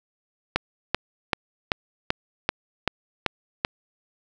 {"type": "click train", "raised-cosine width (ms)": 0.3, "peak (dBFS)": -4, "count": 9, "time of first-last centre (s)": [0.56, 3.649], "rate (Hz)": 2.59, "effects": []}